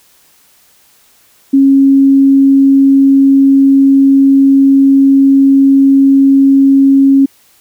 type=tone; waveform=sine; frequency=273.1 Hz; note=C#4; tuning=26 cents flat; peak=-3 dBFS; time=1.53-7.26 s; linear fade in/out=10 ms; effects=white hiss -48 dBFS RMS until 7.6 s